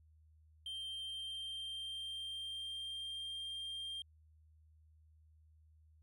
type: tone with pitch glide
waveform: triangle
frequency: 3153 to 3191 Hz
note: G7 to G7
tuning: +9 to +30 cents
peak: -40 dBFS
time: 0.66-4.02 s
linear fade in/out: 2 ms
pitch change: +21 cents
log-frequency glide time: 1.05-3.37 s
effects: added 78 Hz sine -63 dBFS peak until 6.02 s